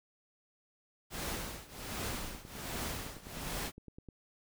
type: noise with tremolo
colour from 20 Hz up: pink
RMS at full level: -37 dBFS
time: 1.1-3.72 s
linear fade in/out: 50 ms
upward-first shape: triangle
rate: 1.3 Hz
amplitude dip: 90%
type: click train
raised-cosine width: 3 ms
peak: -35 dBFS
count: 22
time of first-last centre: 1.94-4.087 s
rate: 9.78 Hz
effects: none